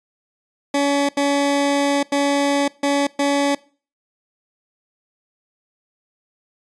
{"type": "tone bursts at uneven times", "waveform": "20% pulse", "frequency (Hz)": 282.9, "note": "C#4", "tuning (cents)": 35, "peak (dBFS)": -11, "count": 5, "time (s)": [[0.74, 1.09], [1.17, 2.03], [2.12, 2.68], [2.83, 3.07], [3.19, 3.55]], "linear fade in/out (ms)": 5, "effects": ["noise-tail reverb RT60 0.4 s tail -22 dB re dry", "resampled to 22050 Hz"]}